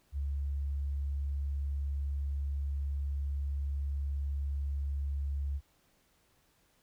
sine tone, 70.2 Hz, C#2, 22 cents sharp, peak -31 dBFS, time 0.12-5.61 s, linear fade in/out 50 ms, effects pink hiss -70 dBFS RMS until 6.82 s

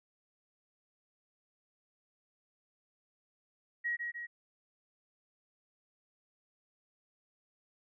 sine tone with echo, 1900 Hz, A#6, 33 cents sharp, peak -31 dBFS, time 3.84-3.97 s, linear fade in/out 20 ms, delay 150 ms, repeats 2, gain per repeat -4 dB, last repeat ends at 4.27 s, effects none

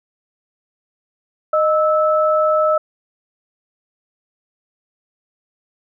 sine tone pair together, 618 / 1307.4 Hz, D#5 / E6, -12 / -15 cents, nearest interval octave + minor second, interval 1297 cents, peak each -14 / -17 dBFS, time 1.53-2.78 s, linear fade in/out 5 ms, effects none

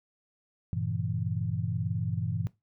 sine chord, G diminished seventh, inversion none, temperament equal, 98 / 116.54 / 138.59 / 164.81 Hz, G2 / Bb2 / Db3 / Fb3, 0 / 0 / 0 / 0 cents, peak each -33 / -33 / -37 / -34 dBFS, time 0.73-2.47 s, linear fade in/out 0 ms, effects noise-tail reverb RT60 0.2 s tail -18 dB re dry

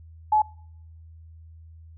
sine tone, 855 Hz, A5, 50 cents flat, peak -16 dBFS, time 0.32-0.42 s, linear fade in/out 5 ms, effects noise-tail reverb RT60 0.7 s tail -26 dB re dry + added 81 Hz sine -44 dBFS peak until 1.97 s

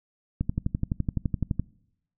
click train, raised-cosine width 5 ms, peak -13 dBFS, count 15, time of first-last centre 0.41-1.596 s, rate 11.8 Hz, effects noise-tail reverb RT60 0.8 s tail -23 dB re dry

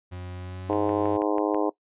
40% pulse tone with pitch glide, 90 to 94.8 Hz, F#2 to F#2, -47 to +43 cents, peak -34 dBFS, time 0.11-1.18 s, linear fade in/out 20 ms, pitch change +90 cents, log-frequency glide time 0.35-0.9 s
harmonic tone, 103.83 Hz, G#2, in tune, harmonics 3 / 4 / 5 / 6 / 7 / 8 / 9 / 10, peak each -26 / -28 / -30 / -32 / -33 / -34 / -35 / -36 dBFS, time 0.69-1.7 s, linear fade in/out 10 ms
click train, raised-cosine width 0.5 ms, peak -24 dBFS, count 6, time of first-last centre 0.73-1.546 s, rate 6.13 Hz
effects noise-tail reverb RT60 0.1 s tail -20 dB re dry + resampled to 8000 Hz

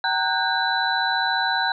sine tone cluster, 766 / 921 / 1483 / 1603 / 3976 Hz, G5 / A#5 / F#6 / G6 / B7, -40 / -21 / +4 / +38 / +11 cents, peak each -26 dBFS, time 0.04-1.72 s, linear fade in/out 2 ms, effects none

